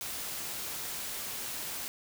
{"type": "noise", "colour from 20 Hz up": "white", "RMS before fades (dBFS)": -38, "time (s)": [0.01, 1.88], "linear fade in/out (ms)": 0, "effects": []}